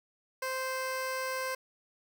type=tone; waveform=15% pulse; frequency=521 Hz; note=C5; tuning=7 cents flat; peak=-26 dBFS; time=0.42-1.55 s; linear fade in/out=5 ms; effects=none